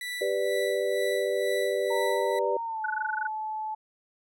30% pulse tone with tremolo, 1970 Hz, B6, 5 cents flat, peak -29 dBFS, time 0.01-2.39 s, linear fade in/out 2 ms, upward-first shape sine, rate 2.1 Hz, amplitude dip 55%
sine chord, G major, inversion none, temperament equal, 392 / 493.9 / 587.3 Hz, G4 / B4 / D5, 0 / 0 / 0 cents, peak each -29 dBFS, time 0.21-2.57 s, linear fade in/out 5 ms
sine tone with pitch glide, 923 to 866.2 Hz, A#5 to A5, -17 to -27 cents, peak -30 dBFS, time 1.9-3.75 s, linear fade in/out 10 ms, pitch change -110 cents, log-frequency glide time 2.64-2.83 s
sine tone bursts, 1480 Hz, F#6, in tune, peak -26 dBFS, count 11, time 2.84-3.271 s, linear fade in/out 5 ms, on 21 ms, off 20 ms
effects none

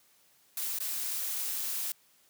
blue noise with dropouts, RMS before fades -34 dBFS, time 0.57-1.92 s, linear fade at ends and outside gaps 2 ms, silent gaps 0.788-0.803 s, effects white hiss -65 dBFS RMS until 2.29 s + high-pass 80 Hz 12 dB/octave

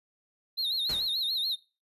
triangle tone with vibrato, 3951 Hz, B7, in tune, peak -26 dBFS, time 0.57-1.56 s, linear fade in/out 20 ms, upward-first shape sine, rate 6.9 Hz, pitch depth 140 cents each way
pink noise with exponential decay, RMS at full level -36 dBFS, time 0.89-1.21 s, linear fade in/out 5 ms, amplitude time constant 69 ms
effects noise-tail reverb RT60 0.3 s tail -20 dB re dry + resampled to 32000 Hz

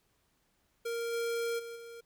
square tone with level steps, 465.8 Hz, A#4, 1 cent flat, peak -34 / -32 / -42 / -46 dBFS, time 0.85-2.01 s, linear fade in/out 10 ms, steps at 1.12 / 1.58 / 1.75 s, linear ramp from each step 20 ms, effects pink hiss -74 dBFS RMS until 2.05 s

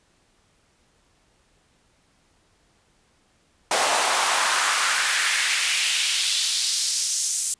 pink noise with high-pass filter sweep, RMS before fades -22 dBFS, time 3.71-7.54 s, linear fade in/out 2 ms, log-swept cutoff 640 to 7600 Hz, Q 1.8, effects pink hiss -63 dBFS RMS until 7.59 s + resampled to 22050 Hz

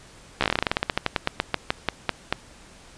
slowing click train, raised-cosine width 0.3 ms, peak -4 dBFS, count 25, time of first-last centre 0.41-2.326 s, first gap 14 ms, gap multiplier 1.13, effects pink hiss -49 dBFS RMS until 2.97 s + resampled to 22050 Hz

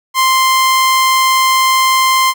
sawtooth tone, 1046.5 Hz, C6, in tune, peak -5 dBFS, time 0.14-2.34 s, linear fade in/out 50 ms, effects none

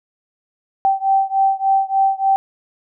sine beating tone pair, 776 / 779.4 Hz, G5 / G5, -18 / -10 cents, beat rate 3.4 Hz, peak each -16 / -17 dBFS, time 0.85-2.36 s, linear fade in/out 0 ms, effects none

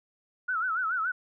sine tone with vibrato, 1396.9 Hz, F6, in tune, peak -26 dBFS, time 0.48-1.12 s, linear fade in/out 10 ms, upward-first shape sine, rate 7 Hz, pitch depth 150 cents each way, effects none

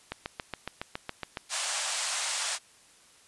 click train, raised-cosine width 0.3 ms, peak -17 dBFS, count 10, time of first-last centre 0.12-1.372 s, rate 7.19 Hz
white band-pass noise, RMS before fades -32 dBFS, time 1.49-2.59 s, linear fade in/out 50 ms, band 590 to 9400 Hz, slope 48 dB/octave
effects white hiss -58 dBFS RMS until 3.27 s + resampled to 24000 Hz

